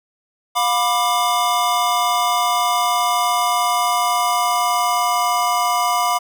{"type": "chord", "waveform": "square", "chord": "B diminished", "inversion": "second", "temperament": "just", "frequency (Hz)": [711.2, 987.8, 1185.3], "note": ["F5", "B5", "D6"], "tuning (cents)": [31, 0, 16], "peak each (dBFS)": -21, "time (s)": [0.55, 6.19], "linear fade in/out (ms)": 20, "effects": []}